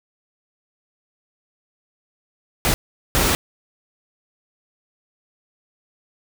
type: noise bursts at uneven times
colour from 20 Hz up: pink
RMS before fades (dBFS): -18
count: 2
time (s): 2.65-2.74 / 3.15-3.35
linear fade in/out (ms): 0
effects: none